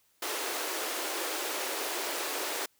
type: high-pass noise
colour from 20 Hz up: pink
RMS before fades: -34 dBFS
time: 0.22-2.66 s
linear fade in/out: 5 ms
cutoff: 320 Hz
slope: 48 dB/octave
effects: white hiss -69 dBFS RMS until 2.79 s